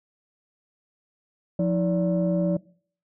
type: tone cluster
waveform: sine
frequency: 176.4 / 318.7 / 577 Hz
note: F3 / D#4 / D5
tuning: +18 / +42 / -31 cents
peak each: -21 / -28 / -25 dBFS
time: 1.59-2.57 s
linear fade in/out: 5 ms
effects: noise-tail reverb RT60 0.5 s tail -22 dB re dry + tanh soft clip ceiling -14 dBFS